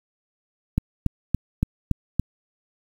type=click train; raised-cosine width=5 ms; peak=-7 dBFS; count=6; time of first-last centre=0.78-2.196 s; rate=3.53 Hz; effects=7-bit